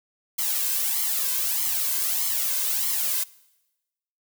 blue noise with flanger, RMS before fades -25 dBFS, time 0.38-3.24 s, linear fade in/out 10 ms, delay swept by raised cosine 0.94 to 1.94 ms, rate 1.6 Hz, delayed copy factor +0.8, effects noise-tail reverb RT60 1.0 s tail -22 dB re dry

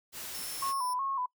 white noise, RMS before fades -41 dBFS, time 0.12-0.74 s, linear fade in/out 50 ms
15% pulse tone, 5360 Hz, E8, 28 cents sharp, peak -34 dBFS, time 0.34-0.94 s, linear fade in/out 10 ms
sine tone with vibrato, 1043 Hz, C6, 6 cents flat, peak -30 dBFS, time 0.62-1.26 s, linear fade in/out 5 ms, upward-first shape square, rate 2.7 Hz, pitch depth 75 cents each way
effects noise-tail reverb RT60 0.1 s tail -23 dB re dry

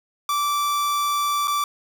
45% pulse tone with dropouts, 1165 Hz, D6, 14 cents flat, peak -20 dBFS, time 0.29-1.64 s, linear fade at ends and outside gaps 2 ms, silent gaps 1.474-1.479 s, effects none

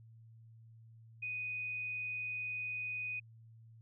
sine tone, 2489 Hz, D#7, in tune, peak -37 dBFS, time 1.22-3.2 s, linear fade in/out 10 ms, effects added 113 Hz sine -55 dBFS peak until 3.81 s

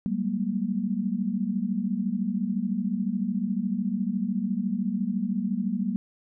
sine tone cluster, 188.8 / 202.7 / 234.6 Hz, F#3 / G#3 / A#3, +35 / -42 / +11 cents, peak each -29 dBFS, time 0.06-5.96 s, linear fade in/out 0 ms, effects none

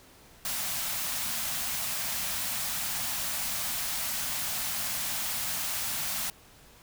white band-stop noise, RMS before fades -32 dBFS, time 0.45-6.3 s, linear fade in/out 2 ms, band 270 to 580 Hz, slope 48 dB/octave, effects pink hiss -55 dBFS RMS until 6.82 s

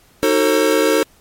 square chord, D# diminished seventh, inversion none, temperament just, 311.1 / 373.4 / 448 / 537.6 Hz, D#4 / F#4 / A4 / C5, 0 / +16 / +31 / +47 cents, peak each -19 / -22 / -17 / -19 dBFS, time 0.23-1.03 s, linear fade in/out 0 ms, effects pink hiss -52 dBFS RMS until 1.2 s + MP3 64 kbps

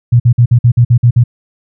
sine tone bursts, 120 Hz, B2, 49 cents flat, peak -3 dBFS, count 9, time 0.12-1.239 s, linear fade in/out 10 ms, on 79 ms, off 51 ms, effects none

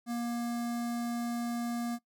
square tone with notch filter, 236.9 Hz, A#3, 28 cents sharp, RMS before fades -34 dBFS, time 0.06-1.99 s, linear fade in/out 50 ms, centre 2800 Hz, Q 1.5, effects noise-tail reverb RT60 0.1 s tail -20 dB re dry

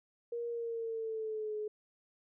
sine tone with pitch glide, 471.5 to 424.9 Hz, A#4 to G#4, +20 to +40 cents, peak -35 dBFS, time 0.32-1.68 s, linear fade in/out 5 ms, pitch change -180 cents, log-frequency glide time 0.49-1.56 s, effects none

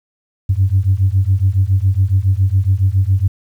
sine beating tone pair, 92.5 / 99.7 Hz, F#2 / G2, 0 / +30 cents, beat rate 7.2 Hz, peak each -13 dBFS, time 0.49-3.28 s, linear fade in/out 10 ms, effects tanh soft clip ceiling -4 dBFS + 8-bit

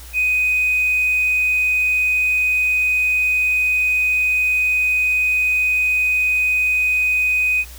sine tone with hard clipping, 2500 Hz, D#7, 8 cents sharp, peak -15 dBFS, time 0.13-7.65 s, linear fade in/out 50 ms, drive 1 dB, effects added 60 Hz sine -36 dBFS peak until 7.78 s + white hiss -41 dBFS RMS until 7.78 s

